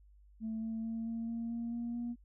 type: tone with pitch steps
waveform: sine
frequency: 221.6 / 223.9 / 226.3 / 228.6 / 231 / 233.4 / 235.9 / 238.3 Hz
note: A3 / A3 / A3 / A#3 / A#3 / A#3 / A#3 / A#3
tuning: +13 / +30 / +49 / -34 / -16 / +2 / +21 / +38 cents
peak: -34 dBFS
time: 0.4-2.16 s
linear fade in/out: 50 ms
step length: 220 ms
effects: tanh soft clip ceiling -32 dBFS + added 50 Hz sine -58 dBFS peak until 2.24 s